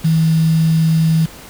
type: tone with quantisation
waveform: sine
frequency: 161.1 Hz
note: E3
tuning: 39 cents flat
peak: -10 dBFS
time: 0.04-1.26 s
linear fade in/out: 10 ms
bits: 5
effects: pink hiss -37 dBFS RMS until 1.49 s